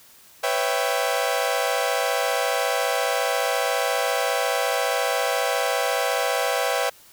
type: chord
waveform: sawtooth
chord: C# half-diminished seventh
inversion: third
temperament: equal with one note detuned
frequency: 499.9 / 554.4 / 659.3 / 784 Hz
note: B4 / C#5 / E5 / G5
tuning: +21 / 0 / 0 / 0 cents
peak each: -23 dBFS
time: 0.43-6.9 s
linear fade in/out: 10 ms
effects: white hiss -51 dBFS RMS until 7.12 s